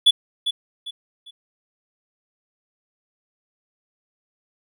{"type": "tone with echo", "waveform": "triangle", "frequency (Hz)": 3431, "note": "A7", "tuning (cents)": -44, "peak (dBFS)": -8, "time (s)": [0.06, 0.11], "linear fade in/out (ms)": 10, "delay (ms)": 400, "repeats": 3, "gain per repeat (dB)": -10, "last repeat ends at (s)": 1.31, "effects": []}